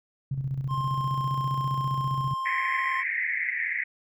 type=tone with tremolo; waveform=sine; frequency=135.2 Hz; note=C#3; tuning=43 cents flat; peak=-25 dBFS; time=0.31-2.34 s; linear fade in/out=5 ms; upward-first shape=square; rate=15 Hz; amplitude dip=55%
type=tone; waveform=triangle; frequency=1056 Hz; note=C6; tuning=16 cents sharp; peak=-26 dBFS; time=0.68-3.04 s; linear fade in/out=50 ms
type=band-pass noise; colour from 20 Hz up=pink; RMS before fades=-29 dBFS; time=2.45-3.84 s; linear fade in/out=10 ms; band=1800 to 2200 Hz; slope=96 dB/octave
effects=none